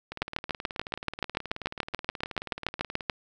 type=two click trains; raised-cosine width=0.3 ms; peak=-10 / -20 dBFS; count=21 / 55; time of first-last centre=0.22-3.098 / 0.12-3.008 s; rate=6.95 / 18.7 Hz; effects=none

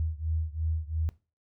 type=beating tone pair; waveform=sine; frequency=78.7 / 81.6 Hz; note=D#2 / E2; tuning=+20 / -17 cents; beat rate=2.9 Hz; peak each=-30 / -32 dBFS; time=0-1.09 s; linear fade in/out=0 ms; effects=noise-tail reverb RT60 0.3 s tail -19 dB re dry

